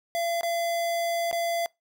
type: tone with dropouts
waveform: square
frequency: 680 Hz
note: F5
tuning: 46 cents flat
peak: -26 dBFS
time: 0.15-1.66 s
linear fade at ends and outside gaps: 0 ms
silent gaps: 0.41-0.432 / 1.313-1.328 s
effects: noise-tail reverb RT60 0.2 s tail -25 dB re dry